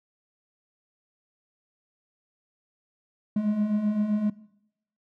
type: beating tone pair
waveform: triangle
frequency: 204.1 / 211.8 Hz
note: G#3 / G#3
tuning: -30 / +34 cents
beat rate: 7.7 Hz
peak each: -29 / -21 dBFS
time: 3.36-4.3 s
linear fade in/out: 5 ms
effects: noise-tail reverb RT60 0.8 s tail -20 dB re dry